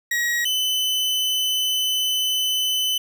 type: tone pair in turn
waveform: 40% pulse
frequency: 1903 / 3021 Hz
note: A#6 / F#7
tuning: +35 / +35 cents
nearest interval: minor sixth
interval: 800 cents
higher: second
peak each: -19 dBFS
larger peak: neither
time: 0.11-0.45 / 0.45-2.98 s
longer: second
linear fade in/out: 5 ms
effects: none